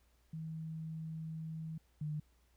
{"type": "tone pair in turn", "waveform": "sine", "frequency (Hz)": [159.7, 151.34], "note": ["D#3", "D#3"], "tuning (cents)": [45, -48], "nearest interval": "minor second", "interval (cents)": 93, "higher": "first", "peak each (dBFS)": [-40, -36], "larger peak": "second", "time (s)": [[0.33, 1.78], [2.01, 2.2]], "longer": "first", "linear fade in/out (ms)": 5, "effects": ["added 60 Hz sine -69 dBFS peak until 2.56 s", "pink hiss -75 dBFS RMS until 2.56 s"]}